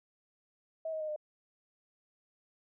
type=tone with pitch steps; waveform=sine; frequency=643 / 630.5 / 618.2 / 606.2 Hz; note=E5 / D#5 / D#5 / D#5; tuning=-43 / +23 / -11 / -45 cents; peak=-34 dBFS; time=0.85-1.162 s; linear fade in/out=5 ms; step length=78 ms; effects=none